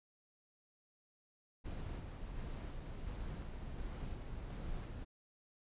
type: noise with tremolo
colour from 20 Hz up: brown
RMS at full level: -43 dBFS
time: 1.64-5.05 s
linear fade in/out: 20 ms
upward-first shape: square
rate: 1.4 Hz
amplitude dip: 25%
effects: resampled to 8000 Hz